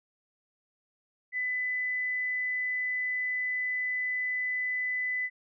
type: tone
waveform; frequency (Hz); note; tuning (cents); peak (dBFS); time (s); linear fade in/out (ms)
sine; 2002; B6; +23; -28; 1.32-5.3; 50
effects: none